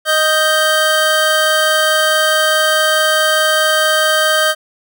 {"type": "tone pair together", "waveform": "25% pulse", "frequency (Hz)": [622.3, 1568.1], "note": ["D#5", "G6"], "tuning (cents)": [0, 0], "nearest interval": "octave + major third", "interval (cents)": 1600, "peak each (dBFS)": -10, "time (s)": [0.05, 4.55], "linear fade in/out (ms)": 50, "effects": []}